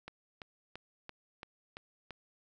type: click train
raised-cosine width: 0.3 ms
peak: -28 dBFS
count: 7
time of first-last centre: 0.08-2.107 s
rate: 2.96 Hz
effects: none